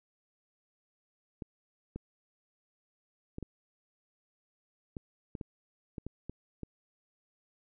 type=clicks; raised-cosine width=3 ms; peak=-26 dBFS; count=11; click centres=1.422 / 1.96 / 3.384 / 3.427 / 4.968 / 5.352 / 5.412 / 5.982 / 6.066 / 6.296 / 6.633 s; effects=none